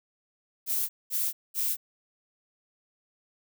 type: noise bursts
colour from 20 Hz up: violet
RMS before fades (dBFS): -28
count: 3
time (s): 0.66-1.77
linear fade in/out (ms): 50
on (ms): 230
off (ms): 210
effects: none